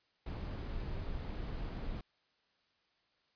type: noise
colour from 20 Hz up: brown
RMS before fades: -40 dBFS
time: 0.26-2.01 s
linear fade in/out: 5 ms
effects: white hiss -75 dBFS RMS until 3.35 s + resampled to 11025 Hz